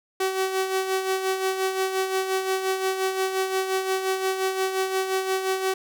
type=tone with tremolo; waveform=sawtooth; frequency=379.9 Hz; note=F#4; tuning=46 cents sharp; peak=-17 dBFS; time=0.2-5.74 s; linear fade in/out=5 ms; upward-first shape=sine; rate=5.7 Hz; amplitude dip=55%; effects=none